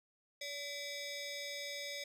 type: ring-modulated tone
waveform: 15% pulse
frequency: 1440 Hz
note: F#6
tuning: 47 cents flat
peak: -31 dBFS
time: 0.41-2.04 s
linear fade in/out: 5 ms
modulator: 868 Hz
effects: low-pass 11000 Hz 12 dB/octave